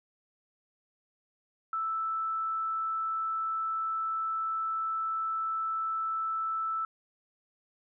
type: tone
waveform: sine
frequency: 1318.5 Hz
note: E6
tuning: in tune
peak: -29 dBFS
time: 1.73-6.85 s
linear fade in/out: 2 ms
effects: none